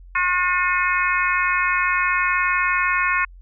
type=harmonic tone; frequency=360.4 Hz; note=F#4; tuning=45 cents flat; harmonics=3 / 4 / 5 / 6 / 7; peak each=-22 / -23 / -24 / -25 / -25 dBFS; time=0.15-3.25 s; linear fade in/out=5 ms; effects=added 44 Hz sine -40 dBFS peak until 3.41 s